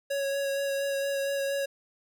square tone with vibrato, 554.4 Hz, C#5, in tune, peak -28 dBFS, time 0.1-1.66 s, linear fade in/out 10 ms, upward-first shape sine, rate 4.3 Hz, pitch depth 14 cents each way, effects none

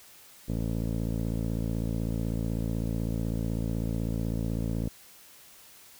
15% pulse tone with low-pass filter, 56 Hz, A1, 31 cents sharp, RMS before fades -30 dBFS, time 0.48-4.89 s, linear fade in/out 10 ms, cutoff 380 Hz, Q 1.8, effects white hiss -53 dBFS RMS until 5.99 s

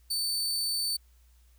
sawtooth tone, 4538 Hz, C#8, 40 cents sharp, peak -25 dBFS, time 0.1-0.97 s, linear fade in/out 10 ms, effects added 60 Hz sine -57 dBFS peak until 1.58 s + white hiss -69 dBFS RMS until 1.58 s

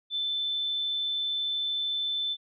sine tone, 3527 Hz, A7, 3 cents sharp, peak -27 dBFS, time 0.1-2.37 s, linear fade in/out 50 ms, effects none

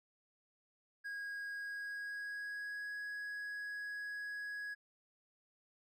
triangle tone with pitch glide, 1641 to 1666.8 Hz, G#6 to G#6, -21 to +6 cents, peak -39 dBFS, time 1.04-4.75 s, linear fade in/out 20 ms, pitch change +27 cents, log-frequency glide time 1.53-2.95 s, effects none

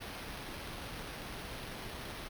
pink noise with sample-and-hold, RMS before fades -44 dBFS, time 0-2.29 s, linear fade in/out 20 ms, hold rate 7350 Hz, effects none

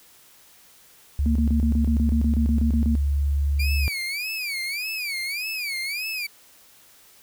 sine tone, 71.1 Hz, C#2, 45 cents sharp, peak -19 dBFS, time 1.19-3.88 s, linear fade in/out 0 ms
sine tone bursts, 229.3 Hz, A#3, 28 cents flat, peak -21 dBFS, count 14, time 1.26-2.953 s, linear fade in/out 0 ms, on 94 ms, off 29 ms
30% pulse tone with vibrato, 2347 Hz, D7, 2 cents flat, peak -24 dBFS, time 3.59-6.27 s, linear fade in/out 10 ms, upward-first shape sine, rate 1.7 Hz, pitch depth 190 cents each way
effects white hiss -53 dBFS RMS until 7.22 s

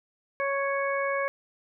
harmonic tone, 554.4 Hz, C#5, in tune, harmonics 1 / 2 / 3 / 4, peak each -28 / -31 / -33 / -34 dBFS, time 0.4-1.28 s, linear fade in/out 0 ms, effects none

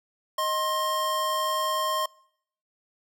square tone pair together, 623.1 / 1062 Hz, D#5 / C6, +2 / +25 cents, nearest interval major sixth, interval 923 cents, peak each -31 / -26 dBFS, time 0.38-2.06 s, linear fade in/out 5 ms, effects noise-tail reverb RT60 0.7 s tail -26 dB re dry

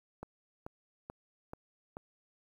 click train, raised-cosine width 1 ms, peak -28 dBFS, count 5, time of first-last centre 0.23-1.969 s, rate 2.3 Hz, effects 10-bit

